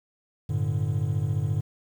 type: chord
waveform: triangle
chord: G suspended second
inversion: none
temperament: equal with one note detuned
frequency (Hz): 98 / 112.64 / 146.83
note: G2 / A2 / D3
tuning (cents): 0 / +41 / 0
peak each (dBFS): -26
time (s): 0.49-1.61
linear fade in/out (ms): 10
effects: 9-bit